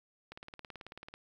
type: click train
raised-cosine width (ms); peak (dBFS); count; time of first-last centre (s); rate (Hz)
0.3; -30; 16; 0.32-1.14; 18.3
effects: 10-bit